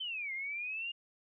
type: exponential two-way sweep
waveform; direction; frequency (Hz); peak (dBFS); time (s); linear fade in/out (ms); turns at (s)
sine; down then up; 3136 to 2089 to 2843; -36; 0-0.92; 10; 0.33
effects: none